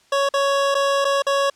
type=tone with dropouts; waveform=25% pulse; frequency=556 Hz; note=C#5; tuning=5 cents sharp; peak=-13 dBFS; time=0.12-1.5 s; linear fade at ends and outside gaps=5 ms; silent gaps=0.29-0.338 / 0.745-0.75 / 1.046-1.05 / 1.222-1.266 s; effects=white hiss -57 dBFS RMS until 1.55 s + low-pass 7000 Hz 12 dB/octave